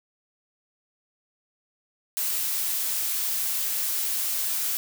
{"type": "noise", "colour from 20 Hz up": "blue", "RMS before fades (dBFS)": -27, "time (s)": [2.17, 4.77], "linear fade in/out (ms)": 0, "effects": []}